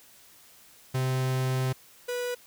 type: tone pair in turn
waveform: 45% pulse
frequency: 129.9 / 490.4 Hz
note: C3 / B4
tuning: -12 / -12 cents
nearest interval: octave + major seventh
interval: 2300 cents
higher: second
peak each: -25 / -29 dBFS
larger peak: first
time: 0.94-1.73 / 2.08-2.35 s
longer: first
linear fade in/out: 10 ms
effects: white hiss -55 dBFS RMS until 2.46 s